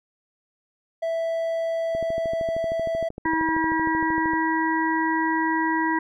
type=tone; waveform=triangle; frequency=659.3 Hz; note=E5; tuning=in tune; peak=-21 dBFS; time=1.02-3.09 s; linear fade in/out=10 ms
type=click train; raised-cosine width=2 ms; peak=-21 dBFS; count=32; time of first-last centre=1.95-4.335 s; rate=13 Hz
type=harmonic tone; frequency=321.6 Hz; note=E4; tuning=43 cents flat; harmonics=1 / 3 / 5 / 6; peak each=-24 / -24 / -31 / -28 dBFS; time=3.25-5.99 s; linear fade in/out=5 ms
effects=none